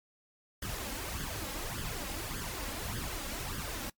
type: noise with flanger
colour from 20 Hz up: pink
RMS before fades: -38 dBFS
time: 0.62-3.9 s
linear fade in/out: 5 ms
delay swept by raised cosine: 0.61 to 3.71 ms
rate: 1.7 Hz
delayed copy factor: +0.65
effects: noise-tail reverb RT60 0.1 s tail -22 dB re dry + MP3 96 kbps